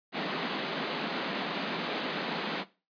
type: band-pass noise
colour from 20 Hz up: pink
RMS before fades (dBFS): -34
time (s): 0.12-2.65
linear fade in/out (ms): 50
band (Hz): 170 to 4400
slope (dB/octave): 48
effects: noise-tail reverb RT60 0.3 s tail -17 dB re dry + resampled to 11025 Hz